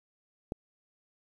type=click; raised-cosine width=2 ms; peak=-20 dBFS; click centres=0.521 s; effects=9-bit